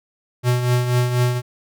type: tone with tremolo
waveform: square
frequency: 123.47 Hz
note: B2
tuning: in tune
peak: -14 dBFS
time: 0.43-1.42 s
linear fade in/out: 50 ms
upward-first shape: triangle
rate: 4.1 Hz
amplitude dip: 60%
effects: none